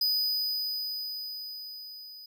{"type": "tone with level ramp", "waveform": "square", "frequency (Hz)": 4978, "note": "D#8", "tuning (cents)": 0, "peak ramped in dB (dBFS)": [-24, -45], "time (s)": [0.01, 2.26], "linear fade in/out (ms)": 5, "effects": []}